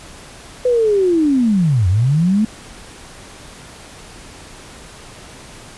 sine linear two-way sweep, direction down then up, 507 to 85.5 to 223.1 Hz, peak -11 dBFS, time 0.65-2.45 s, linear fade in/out 5 ms, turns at 1.88 s, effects pink hiss -38 dBFS RMS until 5.77 s + resampled to 24000 Hz

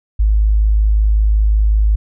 sine tone, 52.7 Hz, G#1, 26 cents sharp, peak -9 dBFS, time 0.19-1.96 s, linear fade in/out 10 ms, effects none

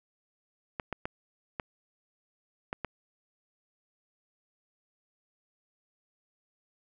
clicks, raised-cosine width 0.5 ms, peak -18 dBFS, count 6, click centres 0.798 / 0.927 / 1.055 / 1.598 / 2.729 / 2.847 s, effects none

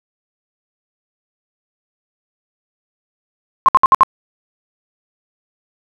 sine tone bursts, 1063 Hz, C6, 27 cents sharp, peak -4 dBFS, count 5, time 3.66-4.033 s, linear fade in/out 0 ms, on 25 ms, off 62 ms, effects none

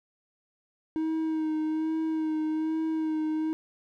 triangle tone with vibrato, 315.2 Hz, D#4, 23 cents sharp, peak -24 dBFS, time 0.96-3.53 s, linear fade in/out 0 ms, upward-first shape sine, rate 1.2 Hz, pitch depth 24 cents each way, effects none

